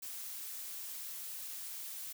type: noise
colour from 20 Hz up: blue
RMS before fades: -44 dBFS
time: 0.02-2.13 s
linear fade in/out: 10 ms
effects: none